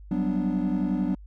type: chord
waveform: triangle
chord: G major seventh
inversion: third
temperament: equal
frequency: 185 / 196 / 246.9 / 293.7 Hz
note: F#3 / G3 / B3 / D4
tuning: 0 / 0 / 0 / 0 cents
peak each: -25 / -27 / -26 / -26 dBFS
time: 0.11-1.15 s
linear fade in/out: 5 ms
effects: tanh soft clip ceiling -16 dBFS + added 50 Hz sine -42 dBFS peak until 1.26 s